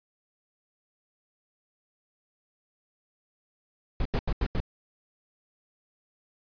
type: noise bursts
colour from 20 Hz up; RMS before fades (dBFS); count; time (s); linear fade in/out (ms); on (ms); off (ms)
brown; -26; 5; 4-4.602; 2; 54; 83
effects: resampled to 11025 Hz